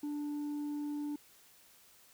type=tone with tanh clipping; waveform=sine; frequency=293.7 Hz; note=D4; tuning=in tune; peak=-36 dBFS; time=0.03-1.16 s; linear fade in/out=5 ms; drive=3 dB; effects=white hiss -62 dBFS RMS until 2.13 s